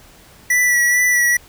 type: tone with vibrato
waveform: square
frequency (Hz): 1955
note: B6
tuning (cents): -18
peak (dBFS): -13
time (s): 0.5-1.37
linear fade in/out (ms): 5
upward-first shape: sine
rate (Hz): 2.3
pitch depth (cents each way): 24
effects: pink hiss -46 dBFS RMS until 1.48 s